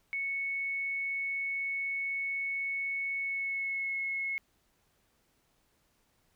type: tone with pitch glide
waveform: sine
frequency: 2211 to 2181 Hz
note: C#7 to C#7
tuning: -5 to -29 cents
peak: -31 dBFS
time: 0.13-4.38 s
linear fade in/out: 0 ms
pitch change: -24 cents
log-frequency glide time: 3.2-3.97 s
effects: pink hiss -72 dBFS RMS until 6.35 s